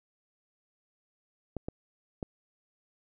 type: clicks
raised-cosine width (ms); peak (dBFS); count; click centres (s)
2; -21; 3; 1.567 / 1.685 / 2.228
effects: none